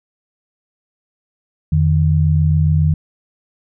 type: tone pair together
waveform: sine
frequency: 86.1 / 153.41 Hz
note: F2 / D#3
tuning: -24 / -24 cents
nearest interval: minor seventh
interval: 1000 cents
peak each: -14 / -13 dBFS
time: 1.72-2.94 s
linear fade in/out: 5 ms
effects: none